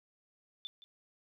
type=tone with echo; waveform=sine; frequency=3520 Hz; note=A7; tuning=in tune; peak=-39 dBFS; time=0.65-0.67 s; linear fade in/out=0 ms; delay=170 ms; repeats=1; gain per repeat=-14 dB; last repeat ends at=0.84 s; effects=none